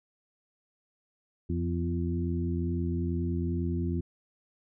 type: harmonic tone with a mistuned harmonic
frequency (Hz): 86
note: F2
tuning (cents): -26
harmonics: 1 / 2 / 3 / 4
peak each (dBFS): -30 / -33 / -35 / -36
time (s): 1.49-4.01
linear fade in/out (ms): 10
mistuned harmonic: 3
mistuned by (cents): -25
effects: none